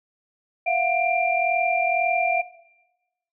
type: tone cluster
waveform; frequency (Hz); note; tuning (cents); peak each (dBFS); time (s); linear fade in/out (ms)
sine; 677 / 719 / 2376; E5 / F#5 / D7; +46 / -50 / +20; -24; 0.66-2.42; 10
effects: noise-tail reverb RT60 1.0 s tail -17 dB re dry